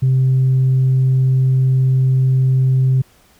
sine tone, 130.81 Hz, C3, in tune, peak -9 dBFS, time 0.02-3.02 s, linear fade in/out 10 ms, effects tanh soft clip ceiling -8 dBFS + pink hiss -52 dBFS RMS until 3.39 s

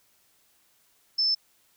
sine tone, 5274 Hz, E8, in tune, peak -21 dBFS, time 1.18-1.35 s, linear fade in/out 10 ms, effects white hiss -65 dBFS RMS until 1.76 s

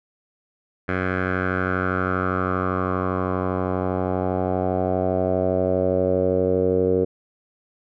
10% pulse tone with low-pass filter sweep, 92.5 Hz, F#2, in tune, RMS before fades -22 dBFS, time 0.88-7.05 s, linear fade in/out 10 ms, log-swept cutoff 1800 to 450 Hz, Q 4.4, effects none

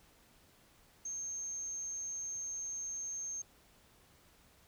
sine tone, 6390 Hz, G8, 32 cents sharp, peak -38 dBFS, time 1.05-3.42 s, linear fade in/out 5 ms, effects pink hiss -65 dBFS RMS until 4.67 s

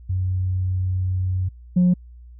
sine tone pair in turn, 92.5 / 179.42 Hz, F#2 / F3, 0 / +47 cents, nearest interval major seventh, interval 1147 cents, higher second, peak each -19 / -11 dBFS, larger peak second, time 0.09-1.49 / 1.76-1.94 s, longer first, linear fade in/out 10 ms, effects tanh soft clip ceiling -11 dBFS + added 60 Hz sine -40 dBFS peak until 2.39 s

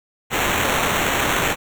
white noise with sample-and-hold, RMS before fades -20 dBFS, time 0.3-1.56 s, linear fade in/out 50 ms, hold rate 4900 Hz, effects none

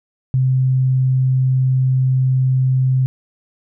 sine tone, 130.1 Hz, C3, 9 cents flat, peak -12 dBFS, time 0.34-3.06 s, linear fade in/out 0 ms, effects none

